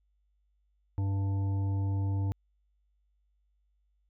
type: harmonic tone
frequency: 98 Hz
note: G2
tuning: in tune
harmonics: 1 / 3 / 5 / 7 / 9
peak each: -27 / -40 / -51 / -54 / -49 dBFS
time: 0.98-2.32 s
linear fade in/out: 0 ms
effects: added 50 Hz sine -69 dBFS peak until 4.09 s